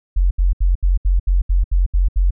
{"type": "tone bursts", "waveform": "sine", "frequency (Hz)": 44.85, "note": "F1", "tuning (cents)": 47, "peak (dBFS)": -11, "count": 10, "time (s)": [0.16, 2.308], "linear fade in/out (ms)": 10, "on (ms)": 150, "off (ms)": 72, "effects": []}